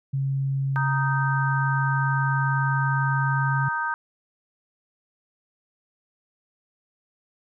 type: tone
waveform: sine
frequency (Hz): 136.3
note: C#3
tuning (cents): -29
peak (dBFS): -22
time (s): 0.13-3.69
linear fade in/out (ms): 10
type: chord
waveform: sine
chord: Eb major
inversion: second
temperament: just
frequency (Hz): 933.4 / 1244.5 / 1555.6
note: Bb5 / Eb6 / G6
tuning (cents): +2 / 0 / -14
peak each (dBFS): -28 / -30 / -27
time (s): 0.76-3.94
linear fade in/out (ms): 0
effects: none